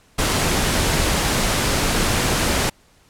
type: noise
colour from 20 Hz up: pink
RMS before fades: -19 dBFS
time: 0.18-2.7 s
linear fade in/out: 10 ms
effects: pink hiss -55 dBFS RMS until 3.09 s + low-pass 11000 Hz 12 dB/octave